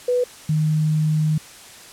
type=tone pair in turn; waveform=sine; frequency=493.9 / 154.67 Hz; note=B4 / D#3; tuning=0 / -10 cents; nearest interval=octave + minor sixth; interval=2010 cents; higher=first; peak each=-16 dBFS; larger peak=neither; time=0.08-0.24 / 0.49-1.38 s; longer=second; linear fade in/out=5 ms; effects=white hiss -42 dBFS RMS until 1.92 s + low-pass 10000 Hz 12 dB/octave